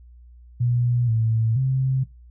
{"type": "tone with pitch steps", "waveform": "sine", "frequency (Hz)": [121.3, 112.4, 131.9], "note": ["B2", "A2", "C3"], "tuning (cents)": [-31, 37, 14], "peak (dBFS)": -18, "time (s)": [0.6, 2.04], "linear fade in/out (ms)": 10, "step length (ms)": 480, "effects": ["noise-tail reverb RT60 0.2 s tail -18 dB re dry", "added 60 Hz sine -44 dBFS peak until 2.3 s"]}